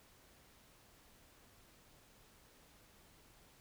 silence, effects pink hiss -65 dBFS RMS until 3.6 s

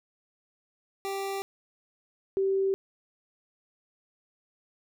25% pulse / sine tone pair in turn, 392 / 387.5 Hz, G4 / G4, 0 / -20 cents, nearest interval unison, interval 20 cents, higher first, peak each -27 / -23 dBFS, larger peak second, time 1.05-1.42 / 2.37-2.74 s, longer neither, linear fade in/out 0 ms, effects none

